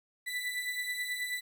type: beating tone pair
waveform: 35% pulse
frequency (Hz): 1975.5 / 1984.8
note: B6 / B6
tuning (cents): 0 / +8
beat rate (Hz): 9.3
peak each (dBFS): -38 / -33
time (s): 0.26-1.41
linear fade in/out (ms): 20
effects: 11-bit